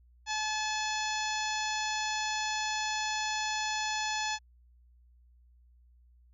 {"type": "harmonic tone", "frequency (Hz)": 860, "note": "A5", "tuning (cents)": -40, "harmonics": [1, 2, 3, 4, 5, 6, 7, 8], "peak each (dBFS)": [-34, -37, -39, -40, -41, -42, -42, -43], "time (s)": [0.26, 4.39], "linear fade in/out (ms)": 50, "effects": ["added 60 Hz sine -58 dBFS peak until 6.33 s"]}